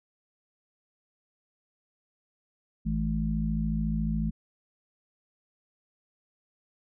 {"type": "harmonic tone", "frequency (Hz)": 54, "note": "A1", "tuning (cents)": -32, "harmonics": [1, 3, 4], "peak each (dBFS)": [-30, -30, -30], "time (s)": [2.85, 4.31], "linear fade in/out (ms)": 20, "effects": []}